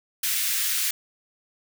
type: high-pass noise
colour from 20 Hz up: white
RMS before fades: -25 dBFS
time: 0.23-0.91 s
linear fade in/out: 5 ms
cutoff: 1600 Hz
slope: 24 dB/octave
effects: none